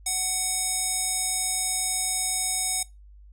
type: tone with band-pass filter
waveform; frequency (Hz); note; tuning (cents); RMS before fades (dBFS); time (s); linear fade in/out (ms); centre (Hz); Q
square; 746; F#5; +14; -27; 0.06-2.83; 5; 8300; 2.6
effects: noise-tail reverb RT60 0.2 s tail -19 dB re dry + added 50 Hz sine -46 dBFS peak until 3.32 s